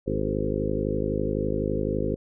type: harmonic tone with a mistuned harmonic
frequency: 51.91 Hz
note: G#1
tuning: in tune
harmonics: 1 / 2 / 3 / 4 / 5 / 6 / 7 / 8 / 9 / 10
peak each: -33 / -33 / -33 / -33 / -33 / -33 / -33 / -33 / -33 / -33 dBFS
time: 0.06-2.16 s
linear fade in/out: 20 ms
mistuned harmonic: 8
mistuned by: -26 cents
effects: none